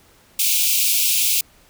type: high-pass noise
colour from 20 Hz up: white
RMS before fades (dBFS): -18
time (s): 0.39-1.41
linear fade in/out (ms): 5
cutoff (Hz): 2300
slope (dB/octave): 96
effects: pink hiss -53 dBFS RMS until 1.69 s